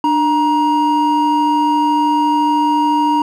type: tone pair together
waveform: triangle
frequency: 297.7 / 945 Hz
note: D4 / A#5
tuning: +24 / +23 cents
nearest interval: octave + minor sixth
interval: 1999 cents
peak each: -14 / -11 dBFS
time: 0.04-3.22 s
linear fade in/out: 2 ms
effects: none